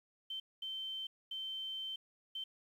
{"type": "tone bursts at uneven times", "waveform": "sine", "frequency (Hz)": 3100, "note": "G7", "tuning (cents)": -20, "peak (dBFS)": -39, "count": 4, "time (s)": [[0.3, 0.4], [0.62, 1.07], [1.31, 1.96], [2.35, 2.44]], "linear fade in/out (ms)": 5, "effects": ["11-bit"]}